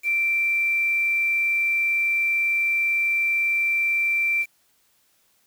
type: tone with quantisation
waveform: sine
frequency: 2349 Hz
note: D7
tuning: in tune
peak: -19 dBFS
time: 0.03-4.46 s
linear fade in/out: 50 ms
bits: 7
effects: white hiss -64 dBFS RMS until 5.46 s